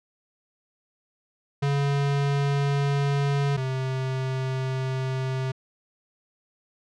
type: tone pair in turn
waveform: square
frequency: 141.1 / 131.21 Hz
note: C#3 / C3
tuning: +31 / +5 cents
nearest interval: minor second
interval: 126 cents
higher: first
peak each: -22 / -26 dBFS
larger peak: first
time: 1.62-3.57 / 3.57-5.52 s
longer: neither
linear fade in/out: 10 ms
effects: low-pass 5000 Hz 12 dB/octave